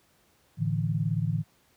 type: chord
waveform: sine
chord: A suspended fourth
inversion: none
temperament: equal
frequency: 110 / 146.83 / 164.81 Hz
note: A2 / D3 / E3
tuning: 0 / 0 / 0 cents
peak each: -29 dBFS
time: 0.57-1.44 s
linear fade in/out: 50 ms
effects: pink hiss -65 dBFS RMS until 1.76 s + high-pass 60 Hz 12 dB/octave